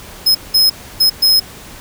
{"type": "tone bursts at uneven times", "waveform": "45% pulse", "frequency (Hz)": 5130, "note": "E8", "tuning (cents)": -48, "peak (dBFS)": -8, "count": 4, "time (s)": [[0.26, 0.35], [0.54, 0.7], [1, 1.1], [1.22, 1.4]], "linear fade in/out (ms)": 10, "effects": ["pink hiss -35 dBFS RMS until 1.8 s"]}